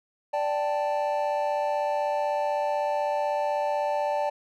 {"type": "chord", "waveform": "triangle", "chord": "D suspended fourth", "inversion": "none", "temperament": "equal", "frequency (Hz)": [587.3, 784, 880], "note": ["D5", "G5", "A5"], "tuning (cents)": [0, 0, 0], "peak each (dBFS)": [-25, -29, -27], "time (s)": [0.33, 4.3], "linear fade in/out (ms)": 10, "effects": []}